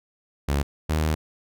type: tone pair in turn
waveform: sawtooth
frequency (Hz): 70.8 / 77.94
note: C#2 / D#2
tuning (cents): +37 / +4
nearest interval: major second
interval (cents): 167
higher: second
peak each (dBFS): -17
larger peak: neither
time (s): 0.48-0.63 / 0.89-1.15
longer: second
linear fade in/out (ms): 10
effects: none